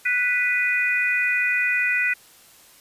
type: harmonic tone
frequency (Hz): 493.9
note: B4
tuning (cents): 0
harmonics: 3 / 4 / 5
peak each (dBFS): -25 / -22 / -23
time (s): 0.05-2.14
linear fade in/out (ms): 10
effects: white hiss -51 dBFS RMS until 2.8 s + resampled to 32000 Hz